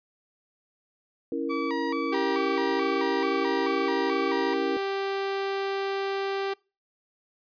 sine chord, A# diminished, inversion first, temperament equal, 277.2 / 329.6 / 466.2 Hz, C#4 / E4 / A#4, 0 / 0 / 0 cents, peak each -31 dBFS, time 1.32-4.77 s, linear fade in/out 2 ms
30% pulse tone with vibrato, 1046.5 Hz, C6, in tune, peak -28 dBFS, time 1.49-4.55 s, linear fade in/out 20 ms, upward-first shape square, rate 2.3 Hz, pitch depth 160 cents each way
sawtooth tone, 392 Hz, G4, in tune, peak -23 dBFS, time 2.12-6.54 s, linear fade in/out 10 ms
effects noise-tail reverb RT60 0.3 s tail -25 dB re dry + resampled to 11025 Hz

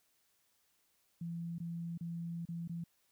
sine tone with dropouts, 168.9 Hz, E3, 42 cents sharp, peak -38 dBFS, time 1.21-2.84 s, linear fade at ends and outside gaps 5 ms, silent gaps 1.584-1.601 / 1.977-2.008 / 2.454-2.487 / 2.677-2.694 s, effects white hiss -75 dBFS RMS until 3.11 s

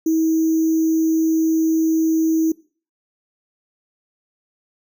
sine tone with sample-and-hold, 321.7 Hz, E4, 42 cents flat, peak -14 dBFS, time 0.06-2.52 s, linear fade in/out 5 ms, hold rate 6300 Hz, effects noise-tail reverb RT60 0.4 s tail -21 dB re dry

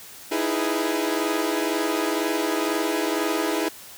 sawtooth chord, E major seventh, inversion third, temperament equal with one note detuned, 311.1 / 333.1 / 415.3 / 493.9 Hz, D#4 / E4 / G#4 / B4, 0 / +18 / 0 / 0 cents, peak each -23 / -23 / -24 / -28 dBFS, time 0.31-3.69 s, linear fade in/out 10 ms, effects white hiss -43 dBFS RMS until 3.97 s + high-pass 60 Hz 12 dB/octave

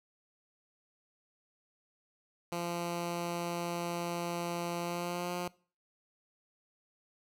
10% pulse tone with pitch glide, 172.3 to 177.25 Hz, F3 to F3, -23 to +26 cents, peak -26 dBFS, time 2.52-5.48 s, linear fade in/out 2 ms, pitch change +49 cents, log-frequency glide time 4.81-5.34 s, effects noise-tail reverb RT60 0.4 s tail -22 dB re dry

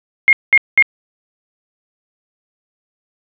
sine tone bursts, 2139 Hz, C7, 38 cents sharp, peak -5 dBFS, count 3, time 0.28-0.824 s, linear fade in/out 0 ms, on 48 ms, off 200 ms, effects resampled to 8000 Hz + 7-bit

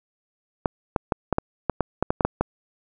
clicks, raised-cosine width 1 ms, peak -6 dBFS, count 12, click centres 0.658 / 0.962 / 1.122 / 1.327 / 1.384 / 1.697 / 1.807 / 2.026 / 2.105 / 2.208 / 2.25 / 2.41 s, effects none

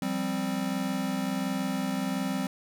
square chord, F suspended second, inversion none, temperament equal, 174.61 / 196 / 261.6 Hz, F3 / G3 / C4, 0 / 0 / 0 cents, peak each -37 / -32 / -32 dBFS, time 0.02-2.47 s, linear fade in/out 2 ms, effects none

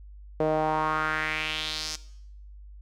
sawtooth tone with band-pass filter sweep, 155.5 Hz, D#3, 1 cent flat, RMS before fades -28 dBFS, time 0.4-1.96 s, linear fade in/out 2 ms, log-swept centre 520 to 5800 Hz, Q 3.1, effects noise-tail reverb RT60 0.7 s tail -17 dB re dry + added 50 Hz sine -43 dBFS peak until 2.81 s

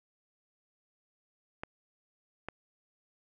clicks, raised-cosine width 0.5 ms, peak -22 / -22 dBFS, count 2, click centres 1.635 / 2.486 s, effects none

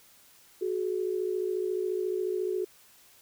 sine tone pair together, 369.7 / 423.9 Hz, F#4 / G#4, -1 / +35 cents, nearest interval major second, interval 236 cents, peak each -29 / -32 dBFS, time 0.61-2.65 s, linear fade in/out 10 ms, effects white hiss -58 dBFS RMS until 3.21 s

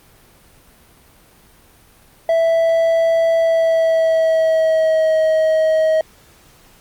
triangle tone with pitch glide, 659.3 to 633.5 Hz, E5 to D#5, 0 to +31 cents, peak -10 dBFS, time 2.29-6.01 s, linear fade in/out 2 ms, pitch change -69 cents, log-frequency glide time 3.37-5.17 s, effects pink hiss -49 dBFS RMS until 6.8 s + Opus 32 kbps

